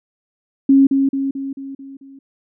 sine tone with echo, 272.6 Hz, C#4, 29 cents flat, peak -7 dBFS, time 0.69-0.87 s, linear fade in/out 5 ms, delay 220 ms, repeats 6, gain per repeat -5 dB, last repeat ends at 2.19 s, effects none

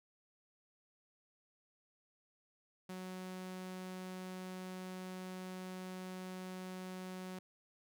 sawtooth tone, 185 Hz, F#3, in tune, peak -40 dBFS, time 2.89-7.39 s, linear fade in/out 5 ms, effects none

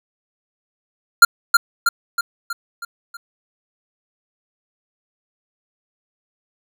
square tone with echo, 1393 Hz, F6, 5 cents flat, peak -3 dBFS, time 1.22-1.25 s, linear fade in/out 5 ms, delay 320 ms, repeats 6, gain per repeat -5 dB, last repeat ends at 3.17 s, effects none

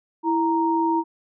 sine tone pair together, 329.6 / 932.3 Hz, E4 / A#5, 0 / 0 cents, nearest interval octave + tritone, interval 1800 cents, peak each -21 dBFS, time 0.23-1.04 s, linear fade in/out 50 ms, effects none

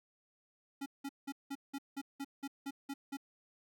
square tone bursts, 277.2 Hz, C#4, in tune, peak -39 dBFS, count 11, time 0.81-3.171 s, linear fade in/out 10 ms, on 51 ms, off 180 ms, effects none

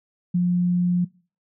sine tone, 177.4 Hz, F3, 27 cents sharp, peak -17 dBFS, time 0.34-1.05 s, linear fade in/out 10 ms, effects noise-tail reverb RT60 0.4 s tail -23 dB re dry

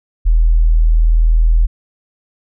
sine tone, 40.45 Hz, E1, 32 cents flat, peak -7 dBFS, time 0.25-1.67 s, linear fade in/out 20 ms, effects none

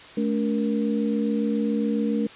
sine tone cluster, 217.2 / 284.4 / 471.2 Hz, A3 / C#4 / A#4, -22 / +45 / +19 cents, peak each -23 / -27 / -29 dBFS, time 0.17-2.27 s, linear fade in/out 5 ms, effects white hiss -44 dBFS RMS until 2.35 s + resampled to 8000 Hz

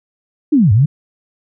sine linear two-way sweep, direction down then up, 320 to 94.3 to 155.5 Hz, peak -7 dBFS, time 0.52-0.86 s, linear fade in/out 10 ms, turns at 0.72 s, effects none

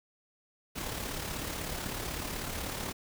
pink noise with amplitude modulation, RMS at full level -35 dBFS, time 0.75-2.93 s, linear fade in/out 20 ms, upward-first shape sine, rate 36.1 Hz, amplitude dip 45%, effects none

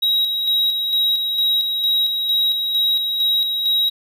triangle tone with tremolo, 3829 Hz, A#7, 46 cents sharp, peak -13 dBFS, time 0.02-3.9 s, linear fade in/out 10 ms, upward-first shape square, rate 2.2 Hz, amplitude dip 40%, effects none

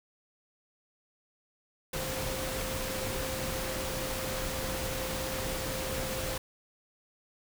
sine tone in noise, 523.3 Hz, C5, in tune, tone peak -38 dBFS, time 1.93-6.38 s, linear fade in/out 5 ms, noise pink, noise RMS -35 dBFS, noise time 1.93-6.38 s, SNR -6 dB, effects none

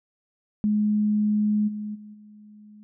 sine tone with level steps, 210.4 Hz, G#3, 23 cents sharp, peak -19 / -29 / -40 / -45 dBFS, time 0.64-2.83 s, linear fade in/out 0 ms, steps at 1.67 / 1.94 / 2.13 s, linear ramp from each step 20 ms, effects none

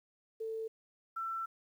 sine tone pair in turn, 445.2 / 1340.3 Hz, A4 / E6, +20 / +28 cents, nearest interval octave + perfect fifth, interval 1908 cents, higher second, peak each -36 / -35 dBFS, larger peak second, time 0.4-0.68 / 1.16-1.46 s, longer second, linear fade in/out 10 ms, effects 11-bit

